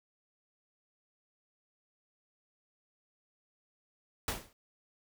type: noise with exponential decay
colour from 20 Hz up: pink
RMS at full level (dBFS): -30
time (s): 4.28-4.53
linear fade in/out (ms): 2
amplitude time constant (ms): 54
effects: none